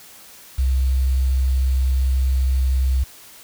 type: tone with quantisation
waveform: sine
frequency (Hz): 65.2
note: C2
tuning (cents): -5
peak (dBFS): -15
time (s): 0.58-3.04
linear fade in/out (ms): 10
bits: 7
effects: white hiss -44 dBFS RMS until 3.43 s